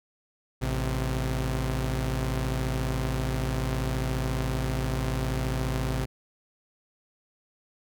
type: tone pair together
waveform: sawtooth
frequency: 54.66 / 130 Hz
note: A1 / C3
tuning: -11 / -11 cents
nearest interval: octave + minor third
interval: 1500 cents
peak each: -25 dBFS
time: 0.61-6.06 s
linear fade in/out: 20 ms
effects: none